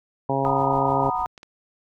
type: harmonic tone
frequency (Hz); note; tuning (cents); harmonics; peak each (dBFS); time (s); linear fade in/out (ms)
136.3; C#3; -29; 1 / 2 / 3 / 4 / 5 / 6 / 7; -28 / -28 / -28 / -28 / -28 / -28 / -28; 0.29-1.1; 5
type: noise with tremolo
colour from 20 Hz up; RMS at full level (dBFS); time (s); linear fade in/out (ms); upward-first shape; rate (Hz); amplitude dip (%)
brown; -39; 0.43-1.27; 20; triangle; 6.8; 90
type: chord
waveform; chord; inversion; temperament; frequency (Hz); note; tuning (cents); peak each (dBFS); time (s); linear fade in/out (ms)
sine; B major seventh; second; just; 740.8 / 926 / 987.8 / 1234.7; F#5 / A#5 / B5 / D#6; +2 / -12 / 0 / -14; -28 / -27 / -28 / -29; 0.45-1.26; 0
type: clicks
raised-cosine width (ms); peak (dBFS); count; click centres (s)
0.2; -25; 2; 1.378 / 1.431
effects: none